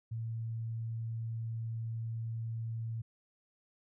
sine tone, 113.7 Hz, A#2, 43 cents flat, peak -35 dBFS, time 0.11-3.02 s, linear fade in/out 10 ms, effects none

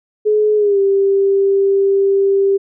sine tone with pitch glide, 424.2 to 393.5 Hz, G#4 to G4, +37 to +7 cents, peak -10 dBFS, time 0.25-2.58 s, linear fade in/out 20 ms, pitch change -130 cents, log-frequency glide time 0.56-0.79 s, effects none

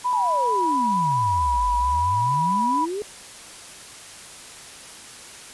sine tone with vibrato, 982 Hz, B5, 10 cents flat, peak -19 dBFS, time 0.04-2.86 s, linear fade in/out 20 ms, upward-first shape sine, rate 4.5 Hz, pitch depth 21 cents each way
sine exponential two-way sweep, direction down then up, 912 to 47.6 to 429.7 Hz, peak -25 dBFS, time 0.13-3.02 s, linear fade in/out 0 ms, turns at 1.68 s
effects white hiss -41 dBFS RMS until 5.53 s + resampled to 24000 Hz

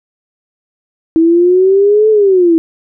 sine exponential two-way sweep, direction up then down, 321.7 to 438.4 to 321.7 Hz, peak -5 dBFS, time 1.16-2.58 s, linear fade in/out 0 ms, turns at 2.1 s, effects none

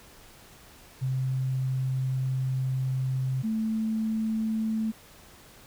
sine tone pair in turn, 130.81 / 220.4 Hz, C3 / A3, 0 / +3 cents, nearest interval major sixth, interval 903 cents, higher second, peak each -25 dBFS, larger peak neither, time 1.01-3.43 / 3.43-4.92 s, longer first, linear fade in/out 20 ms, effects pink hiss -52 dBFS RMS until 5.66 s

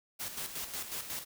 white noise with tremolo, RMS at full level -38 dBFS, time 0.19-1.25 s, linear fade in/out 20 ms, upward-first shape square, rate 5.5 Hz, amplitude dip 55%, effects none

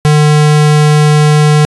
square tone, 150.4 Hz, D3, 42 cents sharp, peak -5 dBFS, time 0.05-1.65 s, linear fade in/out 0 ms, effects resampled to 24000 Hz

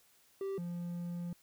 triangle tone pair in turn, 390 / 173.73 Hz, G4 / F3, -9 / -9 cents, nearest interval octave + major second, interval 1400 cents, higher first, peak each -33 / -35 dBFS, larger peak first, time 0.41-0.58 / 0.58-1.33 s, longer second, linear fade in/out 2 ms, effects white hiss -67 dBFS RMS until 1.42 s

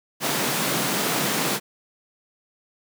pink high-pass noise, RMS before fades -24 dBFS, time 0.2-1.6 s, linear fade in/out 50 ms, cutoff 140 Hz, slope 48 dB/octave, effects none

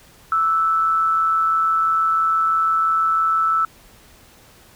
sine tone with amplitude modulation, 1318.5 Hz, E6, in tune, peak -13 dBFS, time 0.32-3.65 s, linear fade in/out 2 ms, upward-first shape sine, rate 166 Hz, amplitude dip 45%, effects pink hiss -49 dBFS RMS until 4.75 s

